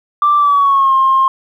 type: tone with pitch glide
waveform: sine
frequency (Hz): 1174.7 to 1064.8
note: D6 to C6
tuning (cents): 0 to +30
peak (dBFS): -7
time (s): 0.22-1.28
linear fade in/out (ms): 2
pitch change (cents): -170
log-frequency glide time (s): 0.37-0.94
effects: tanh soft clip ceiling -3 dBFS + 8-bit